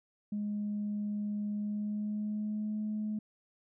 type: tone with pitch glide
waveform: sine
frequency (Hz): 207.7 to 213.2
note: G#3 to G#3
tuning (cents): 0 to +46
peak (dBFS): -31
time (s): 0.32-3.19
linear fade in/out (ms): 5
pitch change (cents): +46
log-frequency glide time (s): 1.53-2.8
effects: tanh soft clip ceiling -28 dBFS